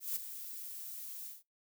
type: noise with ADSR envelope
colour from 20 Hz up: violet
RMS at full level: -34 dBFS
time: 0-1.43 s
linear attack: 160 ms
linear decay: 11 ms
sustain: -11 dB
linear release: 170 ms
effects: noise-tail reverb RT60 0.2 s tail -24 dB re dry